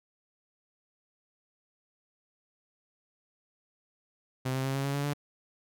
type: tone with pitch steps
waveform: sawtooth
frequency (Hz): 130 / 132.35 / 134.74 / 137.17 / 139.65 / 142.18 / 144.74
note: C3 / C3 / C#3 / C#3 / C#3 / C#3 / D3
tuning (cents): -11 / +20 / -49 / -18 / +13 / +44 / -25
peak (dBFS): -25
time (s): 4.45-5.136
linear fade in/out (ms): 10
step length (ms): 98
effects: none